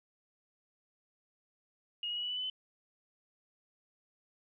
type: tone with pitch steps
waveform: sine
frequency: 2869 / 2896 / 2923 / 2950 / 2977 / 3005 / 3033 Hz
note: F7 / F#7 / F#7 / F#7 / F#7 / F#7 / F#7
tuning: +46 / -38 / -22 / -6 / +10 / +26 / +42 cents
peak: -34 dBFS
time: 2.03-2.499 s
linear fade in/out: 2 ms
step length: 67 ms
effects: none